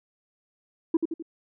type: tone with echo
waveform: sine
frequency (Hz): 327.1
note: E4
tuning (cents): -13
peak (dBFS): -15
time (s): 0.94-0.97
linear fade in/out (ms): 5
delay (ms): 85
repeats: 3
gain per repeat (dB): -6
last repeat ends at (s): 1.225
effects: tanh soft clip ceiling -16 dBFS

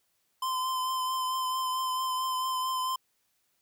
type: tone with vibrato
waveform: square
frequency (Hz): 1031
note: C6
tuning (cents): -26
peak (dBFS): -29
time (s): 0.42-2.96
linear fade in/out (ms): 5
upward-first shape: triangle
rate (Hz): 4.5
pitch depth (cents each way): 22
effects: white hiss -74 dBFS RMS until 3.61 s

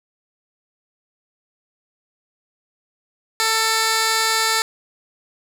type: tone with band-pass filter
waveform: 15% pulse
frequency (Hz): 444.7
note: A4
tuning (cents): +18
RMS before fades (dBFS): -19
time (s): 3.4-4.62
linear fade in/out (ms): 0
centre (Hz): 5400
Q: 0.56
effects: none

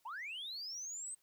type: linear sweep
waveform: sine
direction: up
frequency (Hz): 821 to 8370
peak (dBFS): -40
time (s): 0.05-1.15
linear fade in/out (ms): 10
effects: tanh soft clip ceiling -39 dBFS + white hiss -75 dBFS RMS until 1.22 s

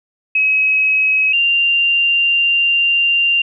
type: tone pair in turn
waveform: sine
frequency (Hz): 2553 / 2783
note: D#7 / F7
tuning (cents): +44 / -7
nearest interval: minor second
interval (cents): 149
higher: second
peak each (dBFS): -11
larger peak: neither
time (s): 0.35-1.33 / 1.33-3.42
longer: second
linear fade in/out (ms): 5
effects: none

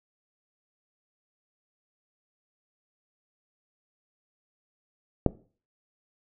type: click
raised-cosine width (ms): 2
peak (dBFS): -6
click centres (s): 5.263
effects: noise-tail reverb RT60 0.4 s tail -19 dB re dry

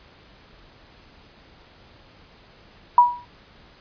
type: tone with exponential decay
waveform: sine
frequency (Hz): 970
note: B5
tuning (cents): -31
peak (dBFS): -6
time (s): 2.98-3.25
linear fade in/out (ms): 2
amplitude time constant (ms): 57
effects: pink hiss -51 dBFS RMS until 3.8 s + resampled to 11025 Hz

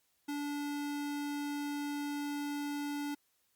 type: tone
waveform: square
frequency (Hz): 289.5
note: D4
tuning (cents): -25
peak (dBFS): -36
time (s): 0.28-3.15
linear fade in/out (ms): 10
effects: white hiss -75 dBFS RMS until 3.55 s + Opus 48 kbps

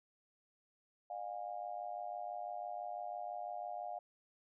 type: tone with amplitude modulation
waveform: sine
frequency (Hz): 712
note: F5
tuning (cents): +33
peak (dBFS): -36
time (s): 1.1-3.99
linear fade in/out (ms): 5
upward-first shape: sine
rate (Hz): 106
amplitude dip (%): 100
effects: none

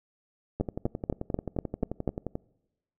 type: two click trains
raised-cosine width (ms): 2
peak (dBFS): -13 / -19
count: 7 / 21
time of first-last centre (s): 0.61-2.077 / 0.6-2.354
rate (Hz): 4.09 / 11.4
effects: noise-tail reverb RT60 1.0 s tail -24 dB re dry

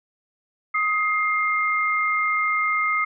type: tone pair together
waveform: sine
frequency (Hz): 1256.8 / 2112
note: D#6 / C7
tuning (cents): +17 / +16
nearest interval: major sixth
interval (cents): 899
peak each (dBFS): -22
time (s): 0.74-3.05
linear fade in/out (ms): 10
effects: none

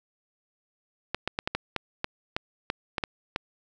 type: clicks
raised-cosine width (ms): 0.3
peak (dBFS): -11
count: 12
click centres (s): 1.146 / 1.276 / 1.389 / 1.475 / 1.55 / 1.763 / 2.044 / 2.365 / 2.701 / 2.982 / 3.038 / 3.361
effects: none

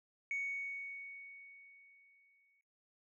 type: tone with exponential decay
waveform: sine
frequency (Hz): 2228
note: C#7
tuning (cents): +8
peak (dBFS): -33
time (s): 0.31-2.61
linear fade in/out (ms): 1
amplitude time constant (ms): 500
effects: noise-tail reverb RT60 0.6 s tail -25 dB re dry + tanh soft clip ceiling -32 dBFS

